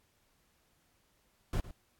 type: noise with echo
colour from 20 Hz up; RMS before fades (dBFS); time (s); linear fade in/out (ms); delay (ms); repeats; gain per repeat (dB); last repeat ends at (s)
brown; -31; 1.53-1.6; 2; 110; 1; -15; 1.71
effects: pink hiss -72 dBFS RMS until 1.99 s + AAC 64 kbps